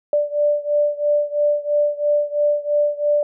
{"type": "beating tone pair", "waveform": "sine", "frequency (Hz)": [587.3, 590.3], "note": ["D5", "D5"], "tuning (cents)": [0, 9], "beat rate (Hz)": 3, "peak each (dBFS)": [-18, -20], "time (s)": [0.13, 3.23], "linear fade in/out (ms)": 2, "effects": []}